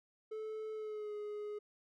triangle tone with pitch glide, 435.1 to 418.1 Hz, A4 to G#4, -19 to +12 cents, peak -38 dBFS, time 0.31-1.59 s, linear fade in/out 10 ms, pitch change -69 cents, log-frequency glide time 0.73-1.14 s, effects none

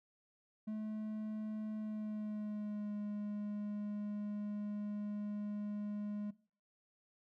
triangle tone with pitch glide, 215.2 to 207.5 Hz, A3 to G#3, -38 to -1 cents, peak -36 dBFS, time 0.67-6.31 s, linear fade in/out 10 ms, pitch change -63 cents, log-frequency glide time 1.78-2.94 s, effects noise-tail reverb RT60 0.4 s tail -19 dB re dry

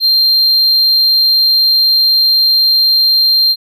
triangle tone, 4176 Hz, C8, 4 cents flat, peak -6 dBFS, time 0-3.56 s, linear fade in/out 50 ms, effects none

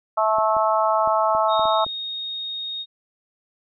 harmonic tone, 217.8 Hz, A3, 17 cents flat, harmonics 3 / 4 / 5 / 6, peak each -21 / -22 / -23 / -24 dBFS, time 0.17-1.85 s, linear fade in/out 10 ms
clicks, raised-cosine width 2 ms, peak -25 dBFS, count 7, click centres 0.385 / 0.567 / 1.075 / 1.35 / 1.595 / 1.655 / 1.865 s
sine tone, 3722 Hz, A#7, 3 cents flat, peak -27 dBFS, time 1.48-2.86 s, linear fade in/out 50 ms
effects none

